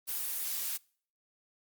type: noise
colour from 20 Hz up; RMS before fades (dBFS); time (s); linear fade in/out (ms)
blue; -35; 0.07-0.78; 20
effects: noise-tail reverb RT60 0.5 s tail -25 dB re dry + Opus 32 kbps